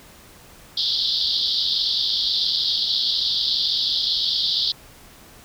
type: band-pass noise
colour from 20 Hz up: pink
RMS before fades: -22 dBFS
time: 0.77-4.72 s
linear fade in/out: 5 ms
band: 3300 to 5000 Hz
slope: 96 dB/octave
effects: pink hiss -47 dBFS RMS until 5.44 s

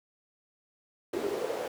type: noise with high-pass filter sweep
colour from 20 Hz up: brown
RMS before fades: -33 dBFS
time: 1.13-1.68 s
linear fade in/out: 5 ms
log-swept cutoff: 360 to 550 Hz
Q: 4.8
effects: none

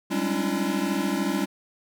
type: tone cluster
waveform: square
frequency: 191.6 / 205.1 / 273.2 / 296.4 / 338.2 Hz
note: G3 / G#3 / C#4 / D4 / E4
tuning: -39 / -21 / -25 / +16 / +44 cents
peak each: -31 dBFS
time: 0.1-1.46 s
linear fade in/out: 20 ms
effects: none

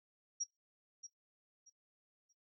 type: tone with echo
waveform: sine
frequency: 5670 Hz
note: F8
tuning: 25 cents sharp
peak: -35 dBFS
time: 0.4-0.44 s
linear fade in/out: 10 ms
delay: 630 ms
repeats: 3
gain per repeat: -12 dB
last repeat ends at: 2.33 s
effects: noise-tail reverb RT60 0.2 s tail -23 dB re dry

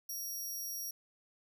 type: tone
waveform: 15% pulse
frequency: 5660 Hz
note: F8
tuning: 22 cents sharp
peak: -33 dBFS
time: 0.09-0.91 s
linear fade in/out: 5 ms
effects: none

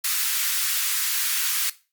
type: high-pass noise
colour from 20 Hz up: white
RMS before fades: -24 dBFS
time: 0.04-1.7 s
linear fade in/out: 5 ms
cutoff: 1300 Hz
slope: 24 dB/octave
effects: noise-tail reverb RT60 0.3 s tail -17 dB re dry + Opus 48 kbps

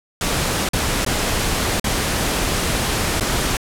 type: noise with dropouts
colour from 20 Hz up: pink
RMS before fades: -20 dBFS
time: 0.21-3.57 s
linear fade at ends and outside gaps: 2 ms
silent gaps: 0.689-0.733 / 1.049-1.063 / 1.798-1.842 / 3.199-3.208 s
effects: low-pass 12000 Hz 12 dB/octave

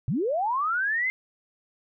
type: linear sweep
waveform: sine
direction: up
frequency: 104.2 to 2107 Hz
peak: -23 dBFS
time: 0.08-1.1 s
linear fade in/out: 0 ms
effects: none

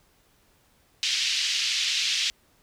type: band-pass noise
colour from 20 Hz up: pink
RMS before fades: -26 dBFS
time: 1.03-2.3 s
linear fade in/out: 0 ms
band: 2600 to 5600 Hz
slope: 24 dB/octave
effects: pink hiss -63 dBFS RMS until 2.62 s

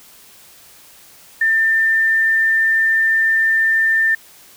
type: tone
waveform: sine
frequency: 1793 Hz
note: A6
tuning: 32 cents sharp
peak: -12 dBFS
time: 1.41-4.15 s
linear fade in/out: 5 ms
effects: white hiss -45 dBFS RMS until 4.56 s

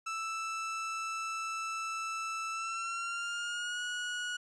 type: tone with pitch glide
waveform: 30% pulse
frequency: 1321 to 1457.3 Hz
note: E6 to F#6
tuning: +3 to -27 cents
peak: -32 dBFS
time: 0.06-4.37 s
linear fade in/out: 10 ms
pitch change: +170 cents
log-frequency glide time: 2.51-3.82 s
effects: resampled to 22050 Hz

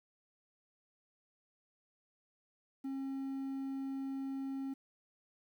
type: tone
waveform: triangle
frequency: 270 Hz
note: C#4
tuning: 45 cents flat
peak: -35 dBFS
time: 2.84-4.74 s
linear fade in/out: 10 ms
effects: 11-bit

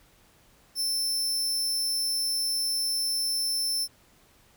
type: tone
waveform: sawtooth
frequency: 5330 Hz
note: E8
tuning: 18 cents sharp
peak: -23 dBFS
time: 0.75-3.88 s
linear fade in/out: 50 ms
effects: pink hiss -60 dBFS RMS until 4.56 s

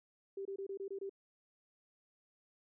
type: tone bursts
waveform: sine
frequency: 392 Hz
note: G4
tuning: in tune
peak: -39 dBFS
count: 7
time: 0.37-1.095 s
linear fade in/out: 5 ms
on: 83 ms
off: 24 ms
effects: none

